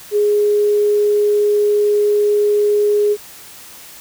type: tone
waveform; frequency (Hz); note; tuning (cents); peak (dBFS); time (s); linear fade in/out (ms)
sine; 415.3; G#4; 0; -11; 0.11-3.17; 50
effects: white hiss -38 dBFS RMS until 4 s